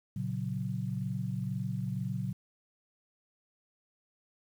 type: chord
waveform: sine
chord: F# major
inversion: first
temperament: equal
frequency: 116.54 / 138.59 / 185 Hz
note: A#2 / C#3 / F#3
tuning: 0 / 0 / 0 cents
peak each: -36 / -36 / -36 dBFS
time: 0.16-2.33 s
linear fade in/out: 5 ms
effects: 10-bit